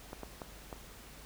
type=clicks; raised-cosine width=1 ms; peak=-27 dBFS; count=4; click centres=0.131 / 0.233 / 0.418 / 0.728 s; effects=added 50 Hz sine -54 dBFS peak until 1.25 s + pink hiss -53 dBFS RMS until 1.25 s